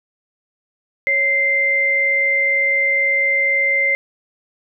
sine tone pair together, 552.5 / 2086 Hz, C#5 / C7, -6 / -6 cents, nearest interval octave + major seventh, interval 2300 cents, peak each -25 / -14 dBFS, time 1.07-3.95 s, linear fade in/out 0 ms, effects none

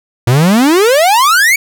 45% pulse exponential sweep, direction up, 114.1 to 2314 Hz, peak -6 dBFS, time 0.27-1.56 s, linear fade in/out 5 ms, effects none

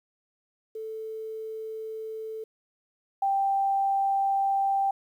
sine tone pair in turn, 440 / 785.6 Hz, A4 / G5, 0 / +4 cents, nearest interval minor seventh, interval 1004 cents, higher second, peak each -33 / -22 dBFS, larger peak second, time 0.75-2.44 / 3.22-4.91 s, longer neither, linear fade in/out 5 ms, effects 10-bit

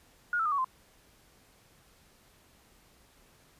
sine tone with pitch steps, 1434 / 1322.6 / 1219.9 / 1125.1 / 1037.7 Hz, F6 / E6 / D#6 / C#6 / C6, +45 / +5 / -35 / +25 / -15 cents, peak -26 dBFS, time 0.33-0.645 s, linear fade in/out 2 ms, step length 63 ms, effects pink hiss -62 dBFS RMS until 3.59 s + resampled to 32000 Hz

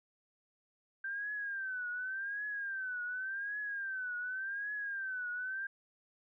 sine tone with vibrato, 1568 Hz, G6, in tune, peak -36 dBFS, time 1.04-5.67 s, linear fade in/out 5 ms, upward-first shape triangle, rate 0.88 Hz, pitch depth 140 cents each way, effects none

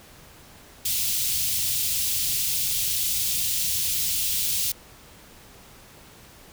white band-stop noise, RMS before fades -25 dBFS, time 0.85-4.72 s, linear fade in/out 5 ms, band 150 to 2800 Hz, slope 24 dB/octave, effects pink hiss -49 dBFS RMS until 6.52 s

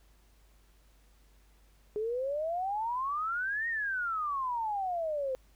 sine exponential two-way sweep, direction up then down, 415.3 to 1882 to 510 Hz, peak -30 dBFS, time 1.96-5.35 s, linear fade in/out 0 ms, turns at 3.68 s, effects added 50 Hz sine -60 dBFS peak until 5.55 s + pink hiss -68 dBFS RMS until 5.55 s

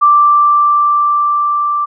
sine tone with level ramp, 1174.7 Hz, D6, in tune, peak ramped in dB -4 to -12 dBFS, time 0.01-1.86 s, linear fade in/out 20 ms, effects none

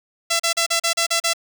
5% pulse tone bursts, 672 Hz, E5, 33 cents sharp, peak -6 dBFS, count 8, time 0.3-1.335 s, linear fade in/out 10 ms, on 97 ms, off 37 ms, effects none

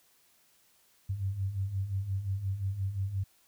sine beating tone pair, 93.1 / 98.8 Hz, F#2 / G2, +11 / +14 cents, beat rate 5.7 Hz, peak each -37 / -31 dBFS, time 1.09-3.24 s, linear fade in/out 10 ms, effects white hiss -66 dBFS RMS until 3.47 s

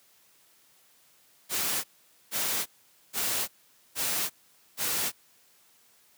white noise bursts, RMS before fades -29 dBFS, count 5, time 1.49-5.12 s, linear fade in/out 50 ms, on 350 ms, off 470 ms, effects white hiss -62 dBFS RMS until 6.17 s + high-pass 100 Hz 12 dB/octave

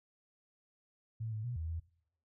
sine tone with pitch steps, 112 / 108.4 / 121.9 / 80.4 / 82.4 Hz, A2 / A2 / B2 / E2 / E2, +31 / -25 / -22 / -43 / 0 cents, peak -36 dBFS, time 1.2-1.8 s, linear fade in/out 10 ms, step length 120 ms, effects noise-tail reverb RT60 0.7 s tail -21 dB re dry

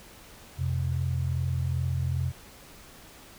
sine tone pair together, 87.31 / 129.84 Hz, F2 / C3, 0 / -13 cents, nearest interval perfect fifth, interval 687 cents, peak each -28 dBFS, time 0.57-2.33 s, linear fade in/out 50 ms, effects pink hiss -50 dBFS RMS until 3.38 s

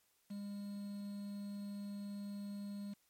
triangle tone with quantisation, 202.2 Hz, G#3, 46 cents flat, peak -40 dBFS, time 0.3-2.94 s, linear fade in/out 10 ms, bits 10, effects white hiss -75 dBFS RMS until 3.09 s + MP3 64 kbps

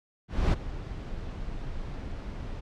brown noise with ADSR envelope, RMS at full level -20 dBFS, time 0.28-2.61 s, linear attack 250 ms, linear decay 15 ms, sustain -16 dB, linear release 17 ms, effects low-pass 5000 Hz 12 dB/octave

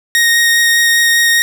sawtooth tone with vibrato, 1864.7 Hz, A#6, in tune, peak -5 dBFS, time 0.15-1.42 s, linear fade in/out 0 ms, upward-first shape triangle, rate 5 Hz, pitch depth 10 cents each way, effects none

